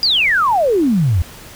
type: exponential sweep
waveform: sine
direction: down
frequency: 4978 to 78.5 Hz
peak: -11 dBFS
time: 0.03-1.22 s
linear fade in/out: 0 ms
effects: pink hiss -37 dBFS RMS until 1.55 s